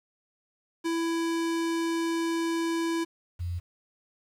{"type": "tone pair in turn", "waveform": ["square", "sine"], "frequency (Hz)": [332, 87.48], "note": ["E4", "F2"], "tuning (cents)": [12, 3], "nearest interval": "octave + major seventh", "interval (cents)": 2309, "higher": "first", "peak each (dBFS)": [-27, -29], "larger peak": "first", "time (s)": [[0.84, 3.05], [3.39, 3.6]], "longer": "first", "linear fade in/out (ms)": 20, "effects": ["low-pass 10000 Hz 12 dB/octave", "9-bit"]}